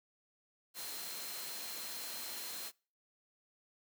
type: tone in noise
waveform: sine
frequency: 4153 Hz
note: C8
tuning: 14 cents flat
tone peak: -49 dBFS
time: 0.74-2.72 s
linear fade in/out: 50 ms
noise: white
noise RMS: -44 dBFS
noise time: 0.74-2.72 s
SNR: -8 dB
effects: noise-tail reverb RT60 0.4 s tail -26 dB re dry + high-pass 200 Hz 12 dB/octave